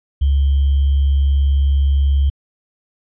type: tone with sample-and-hold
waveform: sine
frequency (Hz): 69.3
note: C#2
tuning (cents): 0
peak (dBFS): -11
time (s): 0.21-2.3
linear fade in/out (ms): 10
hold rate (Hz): 3150
effects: resampled to 11025 Hz